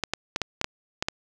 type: clicks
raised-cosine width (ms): 0.2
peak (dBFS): -8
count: 8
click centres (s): 0.037 / 0.136 / 0.361 / 0.417 / 0.614 / 0.644 / 1.025 / 1.085
effects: none